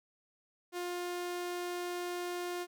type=tone; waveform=sawtooth; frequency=353.8 Hz; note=F4; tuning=23 cents sharp; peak=-32 dBFS; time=0.72-2.67 s; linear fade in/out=50 ms; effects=none